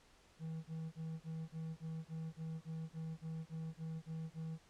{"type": "tone bursts", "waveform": "triangle", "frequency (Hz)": 160.8, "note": "E3", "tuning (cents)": -43, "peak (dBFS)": -39, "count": 15, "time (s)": [0.39, 4.588], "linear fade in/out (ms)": 50, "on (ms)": 250, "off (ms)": 32, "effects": ["pink hiss -67 dBFS RMS until 4.69 s", "low-pass 8000 Hz 12 dB/octave"]}